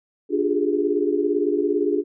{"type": "tone cluster", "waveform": "sine", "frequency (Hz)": [293.8, 352.3, 402.4, 420], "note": ["D4", "F4", "G4", "G#4"], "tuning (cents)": [1, 15, 45, 19], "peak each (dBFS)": -24, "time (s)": [0.29, 2.04], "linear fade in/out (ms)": 50, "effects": []}